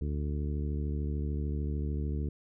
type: harmonic tone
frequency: 73.42 Hz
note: D2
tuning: in tune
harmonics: 1 / 2 / 3 / 4 / 5 / 6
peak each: -31 / -37 / -41 / -43 / -45 / -47 dBFS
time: 0.01-2.29 s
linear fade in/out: 5 ms
effects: none